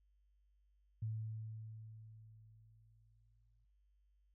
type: tone with exponential decay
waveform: sine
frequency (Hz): 110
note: A2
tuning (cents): 0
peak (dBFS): -37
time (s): 1.02-3.65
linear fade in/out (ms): 5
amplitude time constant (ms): 570
effects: noise-tail reverb RT60 0.7 s tail -26 dB re dry + added 50 Hz sine -70 dBFS peak until 4.34 s